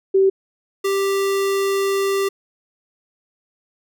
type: tone pair in turn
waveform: sine / square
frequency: 385.8 / 392.8 Hz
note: G4 / G4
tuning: -28 / +4 cents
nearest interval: unison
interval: 32 cents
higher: second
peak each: -11 / -18 dBFS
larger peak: first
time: 0.14-0.3 / 0.84-2.29 s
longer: second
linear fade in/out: 10 ms
effects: none